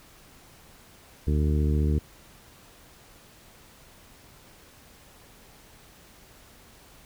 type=harmonic tone; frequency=74.8 Hz; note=D2; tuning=32 cents sharp; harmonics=1 / 2 / 3 / 4 / 5 / 6; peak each=-22 / -28 / -32 / -34 / -36 / -38 dBFS; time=1.27-1.99 s; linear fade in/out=5 ms; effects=pink hiss -53 dBFS RMS until 7.05 s